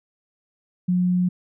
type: tone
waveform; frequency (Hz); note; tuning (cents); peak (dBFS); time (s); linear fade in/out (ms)
sine; 180; F#3; -47; -17; 0.88-1.29; 10
effects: none